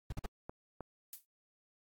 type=noise bursts; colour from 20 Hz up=brown; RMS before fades=-37 dBFS; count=3; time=0.1-0.262 s; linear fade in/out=5 ms; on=24 ms; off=45 ms
type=clicks; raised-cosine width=1 ms; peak=-29 dBFS; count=2; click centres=0.495 / 0.807 s
type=noise with exponential decay; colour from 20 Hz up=violet; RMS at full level=-40 dBFS; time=1.13-1.25 s; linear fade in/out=1 ms; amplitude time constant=26 ms
effects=AAC 64 kbps

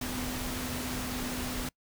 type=tone in noise; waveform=sine; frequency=250.8 Hz; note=B3; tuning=27 cents sharp; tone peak=-37 dBFS; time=0.01-1.69 s; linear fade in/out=5 ms; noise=pink; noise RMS=-36 dBFS; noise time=0.01-1.69 s; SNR=-4 dB; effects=noise-tail reverb RT60 0.1 s tail -25 dB re dry

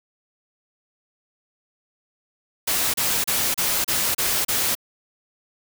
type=noise bursts; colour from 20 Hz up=white; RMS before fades=-22 dBFS; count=7; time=2.67-4.752 s; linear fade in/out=10 ms; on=270 ms; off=32 ms; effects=none

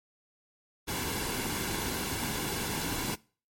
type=noise with comb filter; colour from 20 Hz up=pink; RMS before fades=-33 dBFS; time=0.87-3.16 s; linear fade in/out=20 ms; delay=1.6 ms; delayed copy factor=-0.5; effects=noise-tail reverb RT60 0.4 s tail -23 dB re dry + MP3 64 kbps

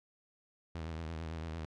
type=tone with vibrato; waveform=sawtooth; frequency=80.9 Hz; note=E2; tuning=32 cents flat; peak=-35 dBFS; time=0.75-1.65 s; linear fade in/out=0 ms; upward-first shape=sine; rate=8.9 Hz; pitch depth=69 cents each way; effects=low-pass 5000 Hz 12 dB/octave

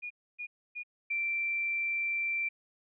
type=tone bursts; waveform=sine; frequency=2440 Hz; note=D#7; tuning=34 cents flat; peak=-36 dBFS; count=3; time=0.02-0.835 s; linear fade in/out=20 ms; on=85 ms; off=280 ms
type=tone; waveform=sine; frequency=2349 Hz; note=D7; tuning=in tune; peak=-29 dBFS; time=1.1-2.49 s; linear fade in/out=10 ms
effects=none

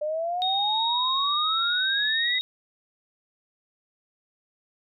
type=exponential sweep; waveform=sine; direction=up; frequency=594 to 2031 Hz; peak=-25 dBFS; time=0.01-2.39 s; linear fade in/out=10 ms
type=tone with pitch glide; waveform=sine; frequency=3729 to 3761 Hz; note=A#7 to A#7; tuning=0 to +15 cents; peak=-24 dBFS; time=0.42-2.41 s; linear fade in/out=0 ms; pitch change=+15 cents; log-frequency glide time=0.64-0.83 s
effects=none

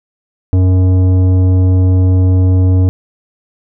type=tone with tanh clipping; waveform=sine; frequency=92.5 Hz; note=F#2; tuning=in tune; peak=-8 dBFS; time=0.53-2.89 s; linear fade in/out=0 ms; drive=12 dB; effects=none

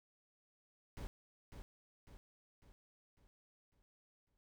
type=noise with echo; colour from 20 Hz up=brown; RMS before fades=-45 dBFS; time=0.97-1.07 s; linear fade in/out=0 ms; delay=550 ms; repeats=6; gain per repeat=-6 dB; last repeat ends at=4.37 s; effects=none

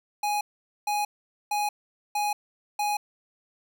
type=tone bursts; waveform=square; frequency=830.6 Hz; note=G#5; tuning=in tune; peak=-25 dBFS; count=5; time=0.23-2.97 s; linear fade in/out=5 ms; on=180 ms; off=460 ms; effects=none

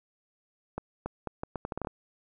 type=accelerating click train; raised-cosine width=1 ms; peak=-19 dBFS; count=11; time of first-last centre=0.78-1.872 s; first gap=280 ms; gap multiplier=0.76; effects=none

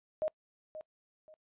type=tone with echo; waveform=sine; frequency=622.3 Hz; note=D#5; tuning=in tune; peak=-29 dBFS; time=0.22-0.28 s; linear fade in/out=0 ms; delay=530 ms; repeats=2; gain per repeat=-12 dB; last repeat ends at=1.34 s; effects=noise-tail reverb RT60 0.1 s tail -25 dB re dry + resampled to 8000 Hz

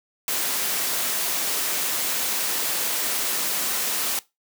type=high-pass noise; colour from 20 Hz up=white; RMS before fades=-25 dBFS; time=0.28-4.19 s; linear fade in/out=2 ms; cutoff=220 Hz; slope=12 dB/octave; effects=noise-tail reverb RT60 0.2 s tail -19 dB re dry

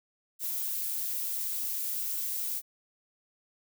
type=noise; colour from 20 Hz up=violet; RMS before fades=-33 dBFS; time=0.39-2.62 s; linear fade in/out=50 ms; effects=none

